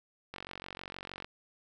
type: click train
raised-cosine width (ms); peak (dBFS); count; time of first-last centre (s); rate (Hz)
0.3; -25; 43; 0.34-1.245; 46.4
effects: none

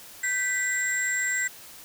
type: tone cluster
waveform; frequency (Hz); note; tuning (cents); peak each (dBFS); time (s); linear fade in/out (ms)
sine; 1554 / 1974 / 7560; G6 / B6 / A#8; -16 / -1 / +23; -30 / -25 / -28; 0.23-1.48; 10
effects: tanh soft clip ceiling -19 dBFS + white hiss -46 dBFS RMS until 1.84 s

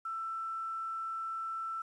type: tone with quantisation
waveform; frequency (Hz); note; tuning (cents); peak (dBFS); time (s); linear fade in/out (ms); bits
sine; 1332; E6; +18; -35; 0.05-1.82; 5; 10
effects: resampled to 24000 Hz

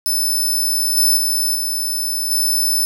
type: tone with level steps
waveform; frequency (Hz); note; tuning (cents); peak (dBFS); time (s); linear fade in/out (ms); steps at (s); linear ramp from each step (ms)
10% pulse; 5274; E8; 0; -10 / -6 / -10 / -13 / -9; 0.06-2.85; 0; 0.97 / 1.17 / 1.55 / 2.31; 2
effects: none

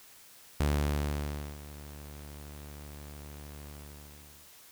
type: tone with ADSR envelope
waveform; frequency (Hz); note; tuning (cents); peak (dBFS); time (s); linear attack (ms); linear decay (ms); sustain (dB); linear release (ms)
sawtooth; 73.1; D2; -7; -21; 0.6-4.53; 4; 970; -19; 840
effects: white hiss -55 dBFS RMS until 4.71 s

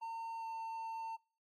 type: tone with pitch glide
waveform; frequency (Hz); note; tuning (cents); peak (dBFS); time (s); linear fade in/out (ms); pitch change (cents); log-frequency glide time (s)
triangle; 910 to 902.1; A#5 to A5; -42 to +43; -38; 0.01-1.17; 20; -15; 0.38-0.46
effects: noise-tail reverb RT60 0.4 s tail -24 dB re dry + AAC 48 kbps

